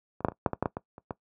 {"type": "clicks", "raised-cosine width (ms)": 1, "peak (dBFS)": [-26, -8, -13, -30, -8, -15, -11, -12, -18, -30, -18], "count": 11, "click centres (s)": [0.206, 0.248, 0.285, 0.32, 0.462, 0.533, 0.626, 0.658, 0.769, 0.981, 1.108], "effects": ["noise-tail reverb RT60 0.1 s tail -19 dB re dry", "high-pass 80 Hz 12 dB/octave"]}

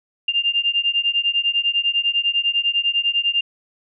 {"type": "beating tone pair", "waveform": "sine", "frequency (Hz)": [2794, 2804], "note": ["F7", "F7"], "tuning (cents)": [0, 6], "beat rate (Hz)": 10, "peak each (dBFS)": -20, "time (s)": [0.28, 3.41], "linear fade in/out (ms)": 5, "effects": []}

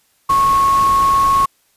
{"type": "tone in noise", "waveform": "sine", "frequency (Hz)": 1097, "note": "C#6", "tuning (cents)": -18, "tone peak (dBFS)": -10, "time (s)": [0.29, 1.46], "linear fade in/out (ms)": 10, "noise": "pink", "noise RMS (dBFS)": -27, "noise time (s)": [0.29, 1.46], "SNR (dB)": 14, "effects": ["white hiss -59 dBFS RMS until 1.76 s", "resampled to 32000 Hz"]}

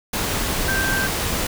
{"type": "tone in noise", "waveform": "sine", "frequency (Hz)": 1568, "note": "G6", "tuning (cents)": 0, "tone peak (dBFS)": -21, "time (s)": [0.68, 1.07], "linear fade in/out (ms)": 5, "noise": "pink", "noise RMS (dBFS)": -23, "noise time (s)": [0.13, 1.47], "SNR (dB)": -1, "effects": []}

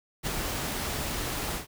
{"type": "noise with ADSR envelope", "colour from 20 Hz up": "pink", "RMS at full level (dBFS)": -29, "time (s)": [0.23, 1.67], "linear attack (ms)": 37, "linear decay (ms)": 14, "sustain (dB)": -3, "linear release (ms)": 130, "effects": []}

